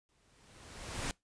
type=noise with exponential growth; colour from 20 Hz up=pink; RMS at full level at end=-35 dBFS; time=0.09-1.11 s; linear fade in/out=0 ms; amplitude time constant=220 ms; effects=noise-tail reverb RT60 0.2 s tail -24 dB re dry + resampled to 22050 Hz